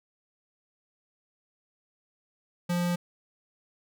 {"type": "tone", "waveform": "square", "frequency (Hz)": 175.3, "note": "F3", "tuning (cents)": 7, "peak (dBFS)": -26, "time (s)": [2.69, 2.96], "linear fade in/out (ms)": 10, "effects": []}